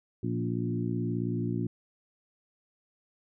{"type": "harmonic tone with a mistuned harmonic", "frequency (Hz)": 58.6, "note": "A#1", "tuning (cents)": 10, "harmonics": [2, 3, 4, 5, 6], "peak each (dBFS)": [-32, -34, -35, -36, -37], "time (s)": [0.23, 1.67], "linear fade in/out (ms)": 5, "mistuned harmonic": 5, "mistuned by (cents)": -18, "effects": []}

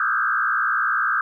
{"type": "tone with frequency modulation", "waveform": "sine", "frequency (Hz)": 1410, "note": "F6", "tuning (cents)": 16, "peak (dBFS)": -18, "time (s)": [0, 1.21], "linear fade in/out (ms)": 2, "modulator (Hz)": 60, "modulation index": 3.5, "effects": ["10-bit"]}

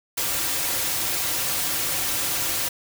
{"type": "noise with comb filter", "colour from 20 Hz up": "white", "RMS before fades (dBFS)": -25, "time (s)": [0.17, 2.69], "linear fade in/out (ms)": 10, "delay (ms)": 4.7, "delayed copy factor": -0.5, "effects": []}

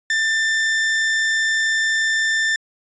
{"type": "tone", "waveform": "40% pulse", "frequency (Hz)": 1783, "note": "A6", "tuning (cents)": 22, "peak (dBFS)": -16, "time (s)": [0.1, 2.56], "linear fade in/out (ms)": 2, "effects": ["resampled to 16000 Hz"]}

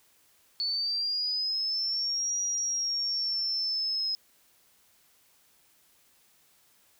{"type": "linear two-way sweep", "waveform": "sine", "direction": "up then down", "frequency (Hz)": [4435, 5760, 5110], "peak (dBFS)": -27, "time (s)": [0.6, 4.15], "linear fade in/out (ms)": 0, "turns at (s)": 2.4, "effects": ["white hiss -64 dBFS RMS until 6.99 s"]}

